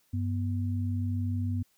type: tone pair together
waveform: sine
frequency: 97 / 244 Hz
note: G2 / B3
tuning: -18 / -21 cents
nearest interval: octave + major third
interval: 1597 cents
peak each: -28 / -34 dBFS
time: 0.13-1.63 s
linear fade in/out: 10 ms
effects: white hiss -69 dBFS RMS until 1.77 s